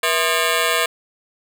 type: ring-modulated tone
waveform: 10% pulse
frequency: 569 Hz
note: C#5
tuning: 45 cents sharp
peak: -5 dBFS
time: 0.03-0.86 s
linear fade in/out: 5 ms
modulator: 86.2 Hz
effects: none